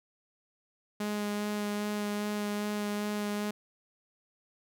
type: tone with vibrato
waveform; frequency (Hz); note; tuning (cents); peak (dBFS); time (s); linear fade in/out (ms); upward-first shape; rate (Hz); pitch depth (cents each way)
sawtooth; 207.7; G#3; 0; -27; 1-3.51; 5; sine; 2.5; 11
effects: none